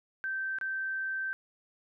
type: tone with dropouts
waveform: sine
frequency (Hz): 1555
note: G6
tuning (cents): -14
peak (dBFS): -31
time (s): 0.24-1.33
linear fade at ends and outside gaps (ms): 0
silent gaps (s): 0.586-0.612
effects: none